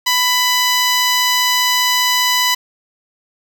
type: tone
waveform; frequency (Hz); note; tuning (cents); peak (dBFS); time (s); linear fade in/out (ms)
10% pulse; 995; B5; +13; -4; 0.06-2.55; 10
effects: none